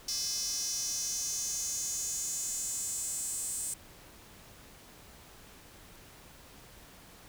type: tone with high-pass filter sweep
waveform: square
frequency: 233.1 Hz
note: A#3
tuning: in tune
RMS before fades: -35 dBFS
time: 0.08-3.74 s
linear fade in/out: 5 ms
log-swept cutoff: 5400 to 8200 Hz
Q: 5.7
effects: pink hiss -54 dBFS RMS until 7.28 s